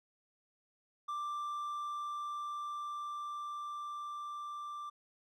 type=tone with level ramp; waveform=triangle; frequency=1179 Hz; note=D6; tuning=6 cents sharp; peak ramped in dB=-34 to -39 dBFS; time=1.08-4.9 s; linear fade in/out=10 ms; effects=none